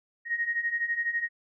sine beating tone pair, 1864.7 / 1876.7 Hz, A#6 / A#6, 0 / +11 cents, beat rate 12 Hz, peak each -32 / -28 dBFS, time 0.25-1.29 s, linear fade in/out 50 ms, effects none

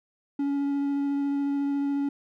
triangle tone with vibrato, 281.5 Hz, C#4, 27 cents sharp, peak -22 dBFS, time 0.39-2.09 s, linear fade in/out 5 ms, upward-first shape sine, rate 14 Hz, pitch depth 9 cents each way, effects none

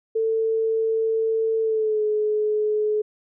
sine tone with pitch glide, 446.1 to 425.2 Hz, A4 to G#4, +24 to +41 cents, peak -19 dBFS, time 0.15-3.02 s, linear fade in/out 10 ms, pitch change -83 cents, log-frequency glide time 1.61-2.03 s, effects none

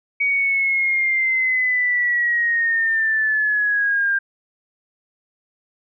sine linear sweep, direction down, 2257 to 1590 Hz, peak -16 dBFS, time 0.2-4.19 s, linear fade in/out 10 ms, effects none

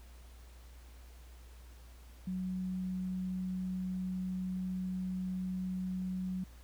sine tone, 185 Hz, F#3, in tune, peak -34 dBFS, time 2.27-6.44 s, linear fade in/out 5 ms, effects added 60 Hz sine -51 dBFS peak until 6.63 s + pink hiss -62 dBFS RMS until 6.63 s

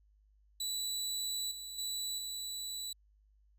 25% pulse tone with level steps, 3951 Hz, B7, in tune, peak -31 / -39 / -32 / -35 dBFS, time 0.6-2.93 s, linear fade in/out 5 ms, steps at 1.51 / 1.78 / 2.18 s, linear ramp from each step 5 ms, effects added 51 Hz sine -64 dBFS peak until 3.58 s

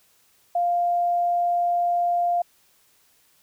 sine tone, 699 Hz, F5, 1 cent sharp, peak -19 dBFS, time 0.55-2.42 s, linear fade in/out 5 ms, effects white hiss -61 dBFS RMS until 3.42 s

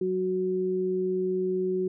sine tone pair together, 185.8 / 370 Hz, F#3 / F#4, +7 / 0 cents, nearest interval octave, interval 1193 cents, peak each -32 / -25 dBFS, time 0.01-1.88 s, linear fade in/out 5 ms, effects none

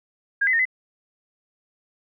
sine tone with pitch steps, 1623 / 2023 / 1837 / 2024 Hz, G#6 / B6 / A#6 / B6, -40 / +41 / -26 / +42 cents, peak -17 dBFS, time 0.41-0.654 s, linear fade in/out 10 ms, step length 61 ms, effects none

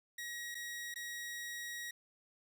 sawtooth tone with dropouts, 1900 Hz, A#6, 33 cents sharp, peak -38 dBFS, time 0.18-1.91 s, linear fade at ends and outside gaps 5 ms, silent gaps 0.546-0.551 / 0.942-0.958 s, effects none

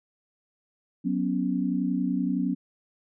sine chord, F# suspended fourth, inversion none, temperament just, 185 / 246.7 / 277.5 Hz, F#3 / B3 / C#4, 0 / -2 / +2 cents, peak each -28 dBFS, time 1.04-2.55 s, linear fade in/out 20 ms, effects none

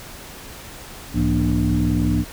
sine tone cluster, 65 / 106.6 / 168.7 / 238.4 / 298.1 Hz, C2 / G#2 / E3 / A#3 / D4, -11 / +46 / +40 / +39 / +26 cents, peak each -22 dBFS, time 1.13-2.25 s, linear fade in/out 50 ms, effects tanh soft clip ceiling -8 dBFS + pink hiss -38 dBFS RMS until 2.32 s

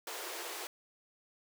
pink high-pass noise, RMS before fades -42 dBFS, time 0.07-0.67 s, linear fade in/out 2 ms, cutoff 330 Hz, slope 96 dB/octave, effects none

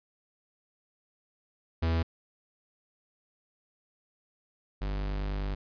45% pulse tone pair in turn, 82.2 / 49.5 Hz, E2 / G1, -4 / +18 cents, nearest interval major sixth, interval 878 cents, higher first, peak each -25 / -30 dBFS, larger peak first, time 1.82-2.03 / 4.81-5.55 s, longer second, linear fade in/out 10 ms, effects resampled to 11025 Hz

